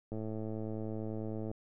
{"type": "click train", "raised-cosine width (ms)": 2, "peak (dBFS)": -27, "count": 153, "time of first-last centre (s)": [0.12, 1.514], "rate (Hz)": 109, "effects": []}